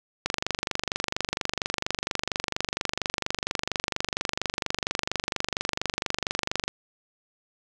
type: click train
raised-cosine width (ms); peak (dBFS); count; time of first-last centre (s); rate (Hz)
0.2; -8; 157; 0.26-6.68; 24.3
effects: none